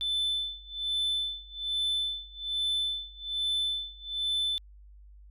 sine tone with tremolo, 3520 Hz, A7, in tune, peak -23 dBFS, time 0.01-4.58 s, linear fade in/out 0 ms, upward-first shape sine, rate 1.2 Hz, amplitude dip 95%, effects tanh soft clip ceiling -25 dBFS + added 50 Hz sine -49 dBFS peak until 5.3 s

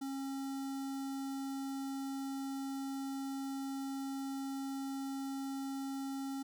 square tone with notch filter, 271.6 Hz, C#4, 35 cents flat, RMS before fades -40 dBFS, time 0.01-6.43 s, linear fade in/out 10 ms, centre 2300 Hz, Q 1, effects none

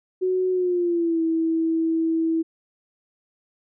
sine tone with pitch glide, 370 to 325.8 Hz, F#4 to E4, 0 to -20 cents, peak -19 dBFS, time 0.21-2.43 s, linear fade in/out 20 ms, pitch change -220 cents, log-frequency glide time 0.51-1.22 s, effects none

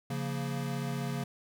square chord, Bb minor, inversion first, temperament equal, 138.59 / 174.61 / 233.1 Hz, Db3 / F3 / Bb3, 0 / 0 / 0 cents, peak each -35 / -40 / -39 dBFS, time 0.1-1.24 s, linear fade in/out 5 ms, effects none

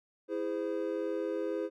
triangle chord, E augmented, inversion none, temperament just, 329.6 / 412 / 515 Hz, E4 / G#4 / B#4, 0 / -14 / -28 cents, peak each -34 dBFS, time 0.28-1.7 s, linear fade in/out 50 ms, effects none

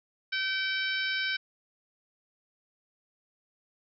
harmonic tone with a mistuned harmonic, 769 Hz, G5, 33 cents flat, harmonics 2 / 3 / 4 / 5 / 6 / 7, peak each -31 / -34 / -36 / -37 / -41 / -40 dBFS, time 0.32-1.37 s, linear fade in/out 10 ms, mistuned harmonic 7, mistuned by -31 cents, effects none

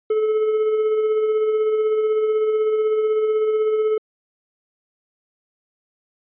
triangle tone with tremolo, 432.6 Hz, A4, 29 cents flat, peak -13 dBFS, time 0.1-3.98 s, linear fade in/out 5 ms, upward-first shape sine, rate 16 Hz, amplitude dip 35%, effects resampled to 8000 Hz

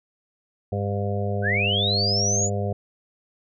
harmonic tone, 100.9 Hz, G#2, 49 cents flat, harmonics 1 / 2 / 4 / 5 / 6 / 7, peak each -25 / -31 / -32 / -32 / -34 / -34 dBFS, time 0.72-2.73 s, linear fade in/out 5 ms
sine linear sweep, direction up, 1455 to 7040 Hz, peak -21 dBFS, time 1.42-2.5 s, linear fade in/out 50 ms
effects none

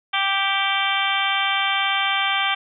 harmonic tone with a mistuned harmonic, 392.6 Hz, G4, 3 cents sharp, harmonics 2 / 3 / 4 / 5 / 6 / 7 / 8 / 9, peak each -26 / -26 / -27 / -30 / -25 / -31 / -25 / -30 dBFS, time 0.13-2.55 s, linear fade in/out 10 ms, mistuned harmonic 6, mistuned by -23 cents, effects none

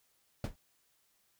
brown noise with exponential decay, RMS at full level -28 dBFS, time 0.44-0.56 s, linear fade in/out 2 ms, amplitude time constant 26 ms, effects white hiss -73 dBFS RMS until 1.39 s

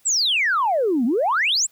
sine exponential two-way sweep, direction down then up, 8210 to 220 to 8210 Hz, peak -16 dBFS, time 0.05-1.67 s, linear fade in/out 20 ms, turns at 1.05 s, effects tanh soft clip ceiling -12 dBFS + white hiss -59 dBFS RMS until 1.71 s

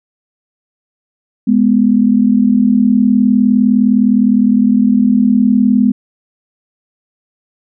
sine tone pair together, 209.4 / 249 Hz, G#3 / B3, +15 / +14 cents, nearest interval minor third, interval 299 cents, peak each -10 dBFS, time 1.47-5.92 s, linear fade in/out 10 ms, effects none

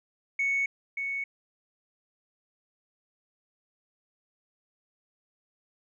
sine tone pair in turn, 2217 / 2217 Hz, C#7 / C#7, 0 / 0 cents, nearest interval unison, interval 0 cents, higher neither, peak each -23 / -29 dBFS, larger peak first, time 0.39-0.66 / 0.97-1.24 s, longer neither, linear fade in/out 5 ms, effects tanh soft clip ceiling -21 dBFS

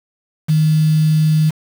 sine tone with quantisation, 155.56 Hz, D#3, in tune, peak -10 dBFS, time 0.48-1.51 s, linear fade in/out 20 ms, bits 5, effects none

